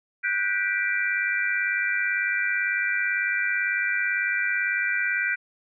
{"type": "chord", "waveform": "sine", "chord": "G major seventh", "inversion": "third", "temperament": "just", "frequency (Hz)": [1470, 1568, 1960, 2352], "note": ["F#6", "G6", "B6", "D7"], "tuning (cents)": [-12, 0, -14, 2], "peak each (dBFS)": -28, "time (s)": [0.23, 5.36], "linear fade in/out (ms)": 20, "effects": []}